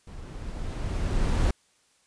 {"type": "noise with level ramp", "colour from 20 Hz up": "brown", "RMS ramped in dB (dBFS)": [-41, -21], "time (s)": [0.07, 1.51], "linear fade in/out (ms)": 5, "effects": ["white hiss -65 dBFS RMS until 2.06 s", "resampled to 22050 Hz"]}